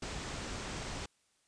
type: low-pass noise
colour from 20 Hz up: pink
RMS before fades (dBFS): -41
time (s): 0.02-1.06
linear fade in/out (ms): 5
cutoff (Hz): 8400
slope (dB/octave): 48
effects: white hiss -73 dBFS RMS until 1.47 s + resampled to 22050 Hz